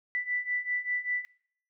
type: beating tone pair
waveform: sine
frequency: 1975.5 / 1980.6 Hz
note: B6 / B6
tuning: 0 / +4 cents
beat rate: 5.1 Hz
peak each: -34 / -31 dBFS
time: 0.15-1.25 s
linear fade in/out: 0 ms
effects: noise-tail reverb RT60 0.6 s tail -21 dB re dry